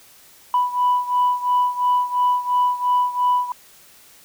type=beating tone pair; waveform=sine; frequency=987.8 / 990.7 Hz; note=B5 / B5; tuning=0 / +5 cents; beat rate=2.9 Hz; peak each=-17 / -20 dBFS; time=0.54-3.52 s; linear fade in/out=2 ms; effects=tanh soft clip ceiling -11 dBFS + white hiss -49 dBFS RMS until 4.24 s